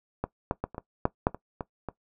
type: clicks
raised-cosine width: 1 ms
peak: -14 / -11 / -15 / -27 / -20 / -8 / -7 / -23 / -18 / -19 dBFS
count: 10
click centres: 0.24 / 0.511 / 0.64 / 0.746 / 0.781 / 1.054 / 1.269 / 1.346 / 1.608 / 1.887 s
effects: noise-tail reverb RT60 0.1 s tail -18 dB re dry